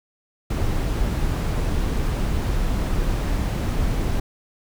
brown noise, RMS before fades -22 dBFS, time 0.5-4.2 s, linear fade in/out 5 ms, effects none

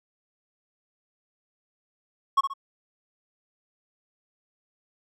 triangle tone with echo, 1100 Hz, C#6, 14 cents flat, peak -14 dBFS, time 2.37-2.41 s, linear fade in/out 10 ms, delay 64 ms, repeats 2, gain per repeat -8 dB, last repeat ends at 2.538 s, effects none

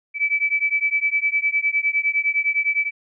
sine beating tone pair, 2300 / 2309.8 Hz, D7 / D7, -37 / -29 cents, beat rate 9.8 Hz, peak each -21 dBFS, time 0.14-2.91 s, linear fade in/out 50 ms, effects none

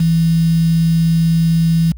sine tone with quantisation, 164.81 Hz, E3, in tune, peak -10 dBFS, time 0-1.92 s, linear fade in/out 5 ms, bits 5, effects added 60 Hz sine -29 dBFS peak until 1.97 s

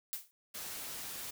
blue noise with exponential decay, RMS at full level -35 dBFS, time 0.13-0.31 s, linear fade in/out 0 ms, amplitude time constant 39 ms
white noise, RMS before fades -43 dBFS, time 0.54-1.31 s, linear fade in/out 10 ms
effects none

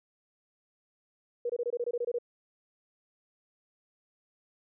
sine tone bursts, 480 Hz, B4, 49 cents flat, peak -28 dBFS, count 11, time 1.45-2.186 s, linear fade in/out 5 ms, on 46 ms, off 23 ms, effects none

